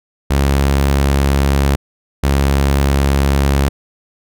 sawtooth tone pair in turn, 69.3 / 69.3 Hz, C#2 / C#2, 0 / 0 cents, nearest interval unison, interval 0 cents, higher neither, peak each -7 dBFS, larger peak neither, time 0.3-1.76 / 2.23-3.69 s, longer neither, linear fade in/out 10 ms, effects none

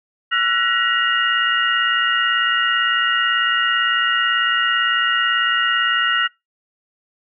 sine tone cluster, 1350 / 1468 / 1905 / 2841 Hz, E6 / F#6 / A#6 / F7, +41 / -14 / +37 / +29 cents, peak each -21 dBFS, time 0.31-6.28 s, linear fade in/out 20 ms, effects noise-tail reverb RT60 0.2 s tail -24 dB re dry

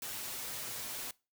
white noise with comb filter, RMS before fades -41 dBFS, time 0.02-1.11 s, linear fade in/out 2 ms, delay 8.1 ms, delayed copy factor +0.55, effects noise-tail reverb RT60 0.3 s tail -23 dB re dry

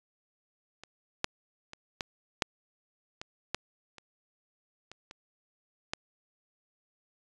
clicks, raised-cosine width 0.2 ms, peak -28 / -9 / -26 / -15 / -8 / -22 / -12 / -30 / -28 / -28 / -14 dBFS, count 11, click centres 0.836 / 1.244 / 1.734 / 2.008 / 2.422 / 3.215 / 3.546 / 3.983 / 4.916 / 5.111 / 5.935 s, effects resampled to 22050 Hz

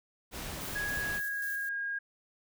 pink noise, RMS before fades -40 dBFS, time 0.31-1.21 s, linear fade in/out 50 ms
violet noise with tremolo, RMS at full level -43 dBFS, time 0.61-1.69 s, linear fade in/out 0 ms, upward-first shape square, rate 3.7 Hz, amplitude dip 45%
sine tone with pitch glide, 1661.2 to 1627 Hz, G#6 to G#6, 0 to -36 cents, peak -32 dBFS, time 0.75-1.99 s, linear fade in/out 10 ms, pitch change -36 cents, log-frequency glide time 1.05-1.73 s
effects none

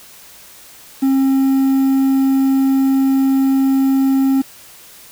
triangle tone with quantisation, 268.6 Hz, C4, 46 cents sharp, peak -9 dBFS, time 1.02-4.42 s, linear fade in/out 10 ms, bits 6, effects white hiss -41 dBFS RMS until 5.11 s

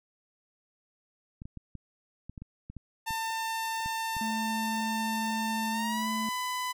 clicks, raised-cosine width 5 ms, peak -29 dBFS, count 12, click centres 1.419 / 1.455 / 1.573 / 1.753 / 2.296 / 2.378 / 2.42 / 2.7 / 2.767 / 3.107 / 3.86 / 4.167 s
sawtooth tone with pitch glide, 898 to 1002.2 Hz, A5 to B5, +35 to +25 cents, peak -27 dBFS, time 3.06-6.73 s, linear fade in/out 20 ms, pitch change +190 cents, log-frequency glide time 5.71-6.09 s
triangle tone, 219.4 Hz, A3, 5 cents flat, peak -30 dBFS, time 4.21-6.29 s, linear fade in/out 2 ms
effects none

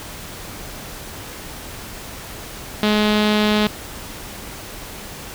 sawtooth tone with low-pass filter, 211.3 Hz, G#3, 30 cents sharp, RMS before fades -17 dBFS, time 2.83-3.67 s, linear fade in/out 0 ms, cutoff 3700 Hz, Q 2.8, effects pink hiss -34 dBFS RMS until 5.34 s

